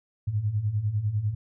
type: beating tone pair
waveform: sine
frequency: 99 / 109 Hz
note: G2 / A2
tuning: +18 / -16 cents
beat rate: 10 Hz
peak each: -30 / -25 dBFS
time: 0.27-1.35 s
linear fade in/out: 10 ms
effects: none